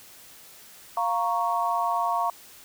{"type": "chord", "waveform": "sine", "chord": "Bb minor", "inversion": "second", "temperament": "equal", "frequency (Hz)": [698.5, 932.3, 1108.7], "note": ["F5", "Bb5", "Db6"], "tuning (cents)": [0, 0, 0], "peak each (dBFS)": [-27, -27, -27], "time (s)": [0.97, 2.3], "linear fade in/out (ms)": 2, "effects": ["white hiss -49 dBFS RMS until 2.64 s"]}